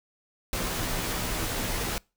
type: noise with comb filter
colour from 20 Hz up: pink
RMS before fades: -30 dBFS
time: 0.53-1.98 s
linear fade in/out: 0 ms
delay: 14 ms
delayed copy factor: -0.6
effects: noise-tail reverb RT60 0.3 s tail -26 dB re dry